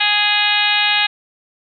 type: harmonic tone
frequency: 415.3 Hz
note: G#4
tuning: in tune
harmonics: 2 / 3 / 4 / 5 / 6 / 7 / 8 / 9 / 10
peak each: -22 / -30 / -21 / -23 / -19 / -21 / -23 / -20 / -28 dBFS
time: 0-1.07 s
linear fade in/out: 10 ms
effects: none